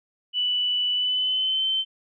sine tone with pitch glide, 2969 to 3088 Hz, F#7 to G7, +5 to -27 cents, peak -21 dBFS, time 0.33-1.85 s, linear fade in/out 50 ms, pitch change +68 cents, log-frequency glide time 0.93-1.65 s, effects none

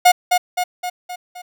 45% pulse tone with echo, 720 Hz, F#5, 47 cents flat, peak -7 dBFS, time 0.05-0.12 s, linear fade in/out 10 ms, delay 260 ms, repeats 5, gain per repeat -5 dB, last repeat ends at 1.42 s, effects none

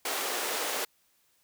pink high-pass noise, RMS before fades -32 dBFS, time 0.05-0.85 s, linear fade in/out 5 ms, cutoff 370 Hz, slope 24 dB/octave, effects white hiss -69 dBFS RMS until 1.43 s

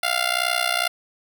10% pulse tone with amplitude modulation, 698.5 Hz, F5, in tune, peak -8 dBFS, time 0.03-0.88 s, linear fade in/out 5 ms, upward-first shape sine, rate 62.2 Hz, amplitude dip 90%, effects none

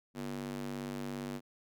square tone with high-pass filter, 48.68 Hz, G1, 11 cents flat, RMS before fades -40 dBFS, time 0.14-1.41 s, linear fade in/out 50 ms, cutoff 220 Hz, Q 2.1, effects none

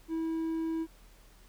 triangle tone with hard clipping, 324.7 Hz, E4, 26 cents flat, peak -31 dBFS, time 0.08-0.87 s, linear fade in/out 50 ms, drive 6 dB, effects added 40 Hz sine -55 dBFS peak until 1.48 s + pink hiss -61 dBFS RMS until 1.48 s

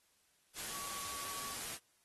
sine tone in noise, 1132 Hz, C#6, 36 cents sharp, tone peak -48 dBFS, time 0.69-1.56 s, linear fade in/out 50 ms, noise white, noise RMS -43 dBFS, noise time 0.54-1.79 s, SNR -8 dB, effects white hiss -73 dBFS RMS until 2.04 s + AAC 32 kbps

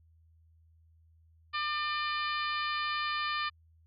harmonic tone, 599 Hz, D5, 34 cents sharp, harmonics 2 / 3 / 4 / 5 / 6 / 7 / 8, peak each -33 / -37 / -39 / -41 / -43 / -44 / -45 dBFS, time 1.53-3.5 s, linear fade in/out 20 ms, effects added 81 Hz sine -60 dBFS peak until 3.86 s

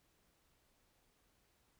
silence, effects pink hiss -75 dBFS RMS until 1.79 s

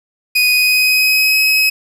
30% pulse tone with pitch glide, 2489 to 2552 Hz, D#7 to D#7, 0 to +43 cents, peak -7 dBFS, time 0.35-1.7 s, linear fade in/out 10 ms, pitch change +43 cents, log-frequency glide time 0.5-1.41 s, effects 7-bit

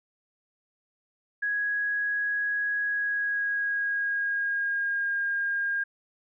sine tone with pitch glide, 1662 to 1615.6 Hz, G#6 to G#6, +1 to -48 cents, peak -25 dBFS, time 1.42-5.84 s, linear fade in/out 10 ms, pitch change -49 cents, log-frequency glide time 2.83-5.2 s, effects none

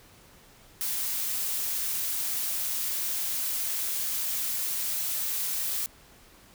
blue noise, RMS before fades -30 dBFS, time 0.81-5.86 s, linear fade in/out 0 ms, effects pink hiss -55 dBFS RMS until 6.54 s

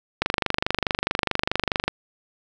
click train, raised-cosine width 0.3 ms, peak -4 dBFS, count 42, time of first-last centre 0.22-1.88 s, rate 24.7 Hz, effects none

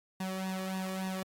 sawtooth tone with flanger, 188.6 Hz, F#3, 33 cents sharp, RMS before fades -36 dBFS, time 0.2-1.23 s, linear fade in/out 5 ms, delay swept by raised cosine 1.1 to 1.73 ms, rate 3.5 Hz, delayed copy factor +0.85, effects AAC 64 kbps

